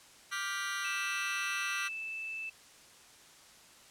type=chord; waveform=sawtooth; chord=G dominant seventh; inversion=second; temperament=just; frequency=1176 / 1411.2 / 1568 / 1960 Hz; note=D6 / F6 / G6 / B6; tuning=+2 / +18 / 0 / -14 cents; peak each=-36 dBFS; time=0.31-1.89 s; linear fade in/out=20 ms
type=tone; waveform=sine; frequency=2637 Hz; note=E7; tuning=in tune; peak=-37 dBFS; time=0.84-2.5 s; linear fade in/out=10 ms
effects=white hiss -57 dBFS RMS until 3.9 s + low-pass 9000 Hz 12 dB/octave